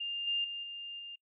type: tone with level steps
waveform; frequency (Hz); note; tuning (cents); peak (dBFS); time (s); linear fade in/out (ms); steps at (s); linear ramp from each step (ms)
sine; 2804; F7; +6; -34 / -29 / -37 / -40 / -42; 0-1.16; 10; 0.27 / 0.44 / 0.63 / 0.99; 5
effects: noise-tail reverb RT60 0.1 s tail -26 dB re dry